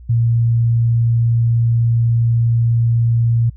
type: tone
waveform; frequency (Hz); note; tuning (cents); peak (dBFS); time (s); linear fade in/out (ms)
sine; 116.54; A#2; 0; -11; 0.09-3.5; 10
effects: added 60 Hz sine -35 dBFS peak until 3.56 s